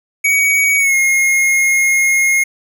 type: tone with pitch glide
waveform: square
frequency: 2254 to 2147 Hz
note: C#7 to C7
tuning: +28 to +44 cents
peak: -11 dBFS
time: 0.24-2.44 s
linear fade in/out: 10 ms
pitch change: -84 cents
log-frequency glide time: 0.78-0.95 s
effects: none